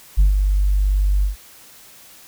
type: tone with ADSR envelope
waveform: sine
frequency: 49 Hz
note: G1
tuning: in tune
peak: -6 dBFS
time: 0.17-1.36 s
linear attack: 25 ms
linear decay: 130 ms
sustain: -7 dB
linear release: 130 ms
effects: tanh soft clip ceiling -8 dBFS + white hiss -45 dBFS RMS until 2.27 s